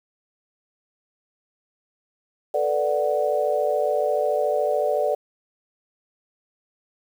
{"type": "chord", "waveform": "sine", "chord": "B minor seventh", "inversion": "third", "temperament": "equal", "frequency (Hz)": [440, 493.9, 587.3, 740], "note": ["A4", "B4", "D5", "F#5"], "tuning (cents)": [0, 0, 0, 0], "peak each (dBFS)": [-26, -27, -22, -27], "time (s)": [2.54, 5.15], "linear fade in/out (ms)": 5, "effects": ["8-bit"]}